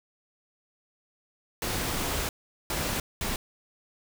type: noise bursts at uneven times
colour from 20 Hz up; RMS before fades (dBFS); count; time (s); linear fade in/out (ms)
pink; -30; 3; 1.62-2.29 / 2.7-3 / 3.21-3.36; 2
effects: none